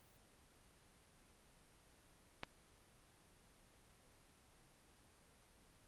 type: click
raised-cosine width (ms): 0.3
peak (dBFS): -26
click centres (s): 2.434
effects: pink hiss -68 dBFS RMS until 5.87 s + Opus 32 kbps